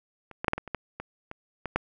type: clicks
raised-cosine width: 0.5 ms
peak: -29 / -15 / -6 / -10 / -18 / -25 / -14 / -20 / -23 / -17 / -9 dBFS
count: 11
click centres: 0.313 / 0.445 / 0.482 / 0.534 / 0.58 / 0.677 / 0.747 / 1 / 1.314 / 1.657 / 1.76 s
effects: none